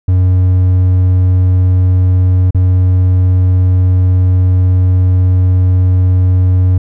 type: tone with dropouts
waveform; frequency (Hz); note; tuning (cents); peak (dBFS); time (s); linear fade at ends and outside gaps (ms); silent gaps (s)
triangle; 91.8; F#2; -13; -4; 0.08-6.78; 5; 2.508-2.546
effects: none